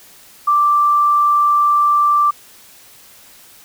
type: tone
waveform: sine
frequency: 1174.7 Hz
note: D6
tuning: in tune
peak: -10 dBFS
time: 0.47-2.31 s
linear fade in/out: 10 ms
effects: white hiss -44 dBFS RMS until 3.64 s